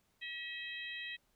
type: harmonic tone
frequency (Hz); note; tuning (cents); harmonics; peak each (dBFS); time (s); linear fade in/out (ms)
641; E5; -49; 3 / 4 / 5 / 6; -44 / -46 / -48 / -50; 0.21-1.17; 20
effects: pink hiss -75 dBFS RMS until 1.35 s